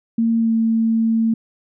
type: tone with pitch glide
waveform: sine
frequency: 228.4 to 225 Hz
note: A#3 to A3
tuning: -35 to +39 cents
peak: -14 dBFS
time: 0.18-1.34 s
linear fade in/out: 5 ms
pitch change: -26 cents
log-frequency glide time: 0.38-0.52 s
effects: none